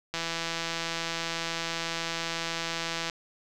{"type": "click train", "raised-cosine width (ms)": 0.2, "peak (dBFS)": -14, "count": 492, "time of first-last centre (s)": [0.14, 3.098], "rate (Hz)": 166, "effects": []}